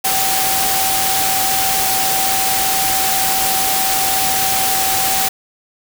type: tone in noise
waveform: sine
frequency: 769 Hz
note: G5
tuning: 33 cents flat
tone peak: -20 dBFS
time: 0.04-5.29 s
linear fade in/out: 10 ms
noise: white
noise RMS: -17 dBFS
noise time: 0.04-5.29 s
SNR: -6 dB
effects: none